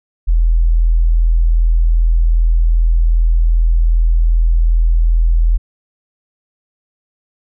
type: tone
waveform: sine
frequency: 41.28 Hz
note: E1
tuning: 3 cents sharp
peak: -8 dBFS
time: 0.27-5.58 s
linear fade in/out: 20 ms
effects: none